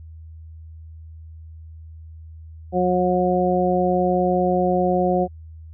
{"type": "harmonic tone", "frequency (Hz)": 181, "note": "F#3", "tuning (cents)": -38, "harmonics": [1, 2, 3, 4], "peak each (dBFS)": [-22, -22, -22, -22], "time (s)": [2.72, 5.28], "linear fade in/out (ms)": 50, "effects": ["added 80 Hz sine -37 dBFS peak until 5.73 s"]}